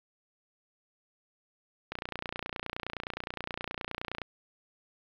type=click train; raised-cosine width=0.3 ms; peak=-18 dBFS; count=69; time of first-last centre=1.92-4.217 s; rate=29.6 Hz; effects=low-pass 4000 Hz 12 dB/octave + 9-bit